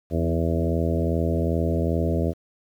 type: harmonic tone with a mistuned harmonic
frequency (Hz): 82.5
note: E2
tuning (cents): +2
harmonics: 1 / 2 / 3 / 4 / 5 / 6 / 7 / 8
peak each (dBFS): -24 / -27 / -29 / -30 / -31 / -32 / -32 / -33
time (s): 0.1-2.34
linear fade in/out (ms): 50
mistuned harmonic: 3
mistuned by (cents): +19
effects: 9-bit